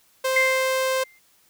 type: tone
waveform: sawtooth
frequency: 523.3 Hz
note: C5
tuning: in tune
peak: -17 dBFS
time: 0.24-1.04 s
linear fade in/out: 10 ms
type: tone with exponential decay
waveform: sine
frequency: 2093 Hz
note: C7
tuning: in tune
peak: -15 dBFS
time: 0.36-1.19 s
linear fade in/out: 5 ms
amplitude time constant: 180 ms
effects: white hiss -60 dBFS RMS until 1.49 s